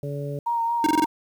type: harmonic tone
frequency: 143 Hz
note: D3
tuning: 46 cents flat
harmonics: 1 / 2 / 3 / 4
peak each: -29 / -38 / -34 / -35 dBFS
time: 0.03-0.39 s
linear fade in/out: 2 ms
type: tone with vibrato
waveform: sine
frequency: 931 Hz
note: A#5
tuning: 2 cents flat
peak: -21 dBFS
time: 0.46-1.06 s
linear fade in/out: 10 ms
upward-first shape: sine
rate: 4.4 Hz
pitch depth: 22 cents each way
type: tone bursts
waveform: square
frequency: 311.1 Hz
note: D#4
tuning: in tune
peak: -19 dBFS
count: 5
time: 0.84-1.044 s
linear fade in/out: 2 ms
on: 24 ms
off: 21 ms
effects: 9-bit